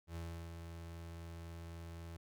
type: tone with ADSR envelope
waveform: 35% pulse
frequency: 83.8 Hz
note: E2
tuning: 29 cents sharp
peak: -40 dBFS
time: 0.07-2.17 s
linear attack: 85 ms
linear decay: 340 ms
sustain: -5 dB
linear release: 6 ms
effects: none